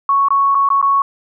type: tone with dropouts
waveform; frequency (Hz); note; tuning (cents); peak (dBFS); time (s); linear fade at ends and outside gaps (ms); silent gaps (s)
sine; 1108.7; C#6; 0; -10; 0.09-1.02; 2; 0.285-0.305 / 0.547-0.551 / 0.689-0.702 / 0.815-0.826
effects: none